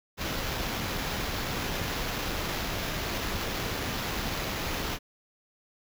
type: noise with sample-and-hold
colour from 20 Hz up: pink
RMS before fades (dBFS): -32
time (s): 0.17-4.99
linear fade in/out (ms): 50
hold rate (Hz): 8820
effects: none